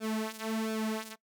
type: tone with flanger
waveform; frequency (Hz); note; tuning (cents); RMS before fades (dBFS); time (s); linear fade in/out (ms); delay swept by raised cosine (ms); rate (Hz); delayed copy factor
sawtooth; 220; A3; 0; -34; 0-1.16; 50; 0.99 to 4.59; 1.4; -0.8
effects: noise-tail reverb RT60 0.1 s tail -21 dB re dry